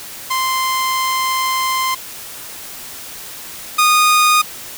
sawtooth tone pair in turn, 1043 / 1232.5 Hz, C6 / D#6, -6 / -17 cents, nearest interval minor third, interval 289 cents, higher second, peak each -12 / -6 dBFS, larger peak second, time 0.3-1.95 / 3.78-4.42 s, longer first, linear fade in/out 10 ms, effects white hiss -32 dBFS RMS until 4.77 s

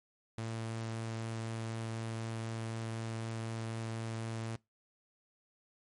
sawtooth tone, 113 Hz, A2, 47 cents sharp, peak -33 dBFS, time 0.38-4.56 s, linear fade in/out 0 ms, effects noise-tail reverb RT60 0.2 s tail -23 dB re dry + MP3 48 kbps

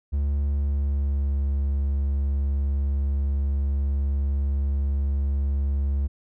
triangle tone with pitch glide, 71.1 to 69.68 Hz, C#2 to C#2, +45 to +10 cents, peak -19 dBFS, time 0.12-6.08 s, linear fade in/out 20 ms, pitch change -35 cents, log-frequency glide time 0.48-1.33 s, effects none

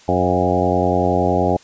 harmonic tone with a mistuned harmonic, 90.5 Hz, F#2, 38 cents flat, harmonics 1 / 2 / 3 / 4 / 5 / 6 / 7 / 8 / 9, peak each -23 / -23 / -23 / -23 / -23 / -23 / -23 / -23 / -23 dBFS, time 0.08-1.57 s, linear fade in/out 5 ms, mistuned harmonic 7, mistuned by +25 cents, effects white hiss -47 dBFS RMS until 1.63 s + resampled to 16000 Hz

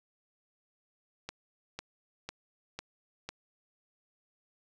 click train, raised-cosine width 0.2 ms, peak -21 dBFS, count 5, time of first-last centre 1.29-3.29 s, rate 2 Hz, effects none

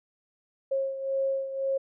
sine beating tone pair, 540 / 541.9 Hz, C#5 / C#5, -45 / -39 cents, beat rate 1.9 Hz, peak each -27 / -33 dBFS, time 0.71-1.78 s, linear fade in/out 10 ms, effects none

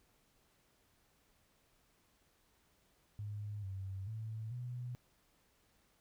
sine tone with pitch steps, 103.9 / 96.1 / 110.4 / 123.1 Hz, G#2 / G2 / A2 / B2, +1 / -34 / +6 / -5 cents, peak -40 dBFS, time 3.19-4.95 s, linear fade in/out 0 ms, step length 440 ms, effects pink hiss -73 dBFS RMS until 6 s

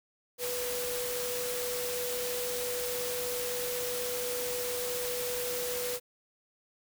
sine tone in noise, 492.3 Hz, B4, 6 cents flat, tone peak -34 dBFS, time 0.38-6 s, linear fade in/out 50 ms, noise white, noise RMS -36 dBFS, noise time 0.38-6 s, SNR -1 dB, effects none

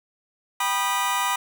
sawtooth chord, G augmented, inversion none, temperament just, 784 / 980 / 1225 Hz, G5 / B5 / D#6, 0 / -14 / -27 cents, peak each -26 / -20 / -23 dBFS, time 0.6-1.36 s, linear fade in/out 5 ms, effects none

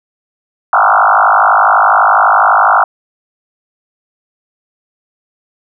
sine tone with frequency modulation, 1070 Hz, C6, 38 cents sharp, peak -5 dBFS, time 0.73-2.84 s, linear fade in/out 2 ms, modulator 52 Hz, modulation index 7.1, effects none

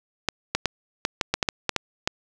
clicks, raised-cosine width 0.2 ms, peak -4 dBFS, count 11, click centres 0.287 / 0.55 / 0.657 / 1.051 / 1.212 / 1.34 / 1.428 / 1.488 / 1.693 / 1.763 / 2.075 s, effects none

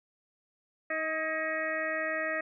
harmonic tone with a mistuned harmonic, 315.3 Hz, D#4, 23 cents sharp, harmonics 1 / 2 / 4 / 5 / 6 / 7 / 8, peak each -42 / -34 / -39 / -40 / -33 / -43 / -45 dBFS, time 0.9-2.41 s, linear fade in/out 5 ms, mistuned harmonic 5, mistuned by +51 cents, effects none

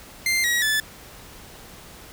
sawtooth tone with pitch steps, 2093 / 1908.2 / 1739.8 Hz, C7 / A#6 / A6, 0 / +40 / -20 cents, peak -16 dBFS, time 0.26-0.8 s, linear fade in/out 2 ms, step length 180 ms, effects pink hiss -44 dBFS RMS until 2.12 s

